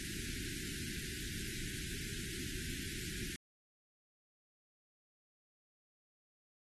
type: band-stop noise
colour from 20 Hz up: pink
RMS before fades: -43 dBFS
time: 0-3.36 s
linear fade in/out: 0 ms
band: 400 to 1500 Hz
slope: 96 dB/octave
effects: AAC 32 kbps